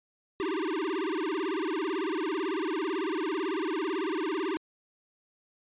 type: tone with vibrato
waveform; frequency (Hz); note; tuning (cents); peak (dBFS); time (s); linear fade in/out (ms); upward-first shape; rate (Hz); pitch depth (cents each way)
square; 349.2; F4; 0; -29; 0.4-4.57; 0; sine; 18; 260
effects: resampled to 8000 Hz